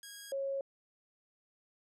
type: tone pair in turn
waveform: 5% pulse / sine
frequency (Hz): 1641 / 547.6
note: G#6 / C#5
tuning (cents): -21 / -21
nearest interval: octave + perfect fifth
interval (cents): 1900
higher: first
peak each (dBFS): -34 / -33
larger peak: second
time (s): 0.03-0.32 / 0.32-0.61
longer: neither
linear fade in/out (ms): 2
effects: low-pass 10000 Hz 12 dB/octave